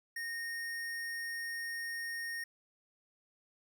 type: tone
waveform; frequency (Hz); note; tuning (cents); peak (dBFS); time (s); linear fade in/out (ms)
square; 1850; A#6; -14; -38; 0.16-2.44; 5
effects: none